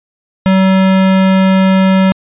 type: tone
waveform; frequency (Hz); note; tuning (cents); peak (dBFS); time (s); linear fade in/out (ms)
square; 190; F#3; +46; -7; 0.46-2.12; 0
effects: resampled to 8000 Hz